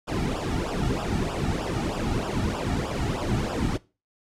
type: noise with flanger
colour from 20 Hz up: brown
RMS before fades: -27 dBFS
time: 0.07-3.78 s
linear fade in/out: 20 ms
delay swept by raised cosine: 0.47 to 1.97 ms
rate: 3.2 Hz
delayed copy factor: -0.9
effects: noise-tail reverb RT60 0.3 s tail -21 dB re dry + low-pass 9000 Hz 12 dB/octave